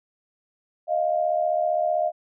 sine tone pair together, 623 / 698.5 Hz, D#5 / F5, +2 / 0 cents, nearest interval major second, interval 198 cents, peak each -23 dBFS, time 0.87-2.12 s, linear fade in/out 50 ms, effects none

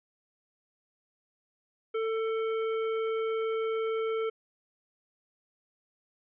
sine tone with tanh clipping, 445.6 Hz, A4, 22 cents sharp, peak -30 dBFS, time 1.94-4.3 s, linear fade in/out 10 ms, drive 16 dB, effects resampled to 8000 Hz

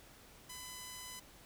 5% pulse tone, 1005 Hz, B5, 30 cents sharp, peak -34 dBFS, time 0.49-1.2 s, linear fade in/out 10 ms, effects pink hiss -59 dBFS RMS until 1.45 s

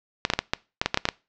clicks, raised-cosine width 0.2 ms, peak -3 dBFS, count 11, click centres 0.251 / 0.301 / 0.336 / 0.39 / 0.535 / 0.815 / 0.86 / 0.944 / 0.974 / 1.054 / 1.088 s, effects noise-tail reverb RT60 0.3 s tail -23 dB re dry + low-pass 5000 Hz 12 dB/octave

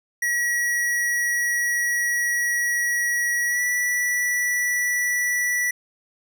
square tone with pitch glide, 1919 to 1955.9 Hz, A#6 to B6, +50 to -17 cents, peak -21 dBFS, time 0.22-5.71 s, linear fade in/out 5 ms, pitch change +33 cents, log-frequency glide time 3.47-3.63 s, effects none

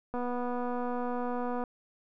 click train, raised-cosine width 1 ms, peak -22 dBFS, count 368, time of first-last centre 0.14-1.638 s, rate 245 Hz, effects none

